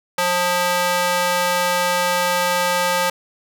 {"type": "tone with high-pass filter", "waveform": "square", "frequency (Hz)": 177.9, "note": "F3", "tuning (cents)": 32, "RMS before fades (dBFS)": -19, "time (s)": [0.18, 3.1], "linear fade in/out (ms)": 5, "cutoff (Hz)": 720, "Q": 1, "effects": []}